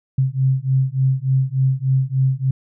sine beating tone pair, 130.81 / 134.21 Hz, C3 / C3, 0 / +44 cents, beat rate 3.4 Hz, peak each -18 dBFS, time 0.18-2.51 s, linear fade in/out 5 ms, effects none

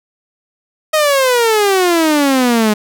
sawtooth exponential sweep, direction down, 632 to 207.7 Hz, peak -6 dBFS, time 0.93-2.74 s, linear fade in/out 10 ms, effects none

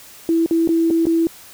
sine tone with dropouts, 330.2 Hz, E4, 3 cents sharp, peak -13 dBFS, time 0.29-1.27 s, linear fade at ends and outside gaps 1 ms, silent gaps 0.461-0.51 / 0.675-0.69 / 0.903-0.908 / 1.055-1.068 s, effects white hiss -42 dBFS RMS until 1.53 s

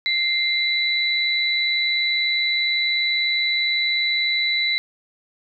sine tone pair together, 2093 / 3965 Hz, C7 / B7, 0 / +6 cents, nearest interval major seventh, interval 1106 cents, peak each -21 dBFS, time 0.06-4.78 s, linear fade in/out 0 ms, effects none

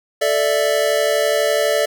square chord, A suspended fourth, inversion none, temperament equal, 440 / 587.3 / 659.3 Hz, A4 / D5 / E5, 0 / 0 / 0 cents, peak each -22 / -18 / -22 dBFS, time 0.21-1.86 s, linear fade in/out 10 ms, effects none

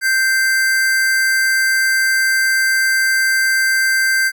square tone pair together, 1568 / 2075 Hz, G6 / C7, 0 / -15 cents, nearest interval perfect fourth, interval 485 cents, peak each -14 / -23 dBFS, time 0.01-4.32 s, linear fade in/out 50 ms, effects none

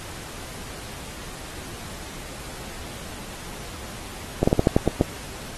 slowing click train, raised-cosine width 2 ms, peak -3 dBFS, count 8, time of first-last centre 4.43-5.011 s, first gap 45 ms, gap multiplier 1.2, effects pink hiss -38 dBFS RMS until 5.57 s + AAC 32 kbps

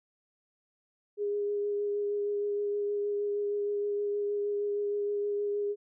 sine tone with vibrato, 410 Hz, G#4, 22 cents flat, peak -28 dBFS, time 1.17-5.76 s, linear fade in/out 50 ms, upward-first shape sine, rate 6.4 Hz, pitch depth 12 cents each way, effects none

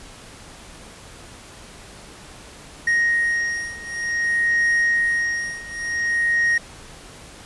triangle beating tone pair, 1872 / 1872.54 Hz, A#6 / A#6, +7 / +7 cents, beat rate 0.54 Hz, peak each -19 / -21 dBFS, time 2.87-6.58 s, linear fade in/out 5 ms, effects pink hiss -42 dBFS RMS until 7.45 s + resampled to 24000 Hz

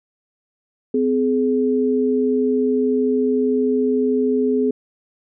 sine tone pair together, 255.9 / 422.4 Hz, C4 / G#4, -38 / +29 cents, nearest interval major sixth, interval 867 cents, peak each -18 dBFS, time 0.94-4.71 s, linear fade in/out 5 ms, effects none

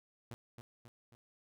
sawtooth tone with echo, 118.4 Hz, A#2, 27 cents sharp, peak -40 dBFS, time 0.31-0.34 s, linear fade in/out 0 ms, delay 270 ms, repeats 3, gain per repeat -5 dB, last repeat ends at 1.15 s, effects none

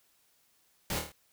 pink noise with echo, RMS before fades -34 dBFS, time 0.9-0.99 s, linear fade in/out 2 ms, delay 26 ms, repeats 5, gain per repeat -4 dB, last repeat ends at 1.12 s, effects white hiss -69 dBFS RMS until 1.32 s

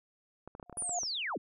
clicks, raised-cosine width 1 ms, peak -31 dBFS, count 10, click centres 0.476 / 0.551 / 0.598 / 0.628 / 0.697 / 0.727 / 0.772 / 0.823 / 0.894 / 1.033 s
sine tone with exponential growth, 711 Hz, F5, 31 cents sharp, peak -31 dBFS, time 0.66-0.99 s, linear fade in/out 2 ms, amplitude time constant 71 ms
sine linear sweep, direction down, 9956 to 96 Hz, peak -33 dBFS, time 0.77-1.38 s, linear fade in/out 10 ms
effects none

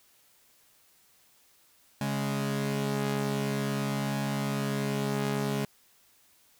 sawtooth tone pair together, 138.62 / 207.7 Hz, C#3 / G#3, 0 / 0 cents, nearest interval perfect fifth, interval 700 cents, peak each -27 dBFS, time 2.01-5.65 s, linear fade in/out 2 ms, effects white hiss -63 dBFS RMS until 6.59 s

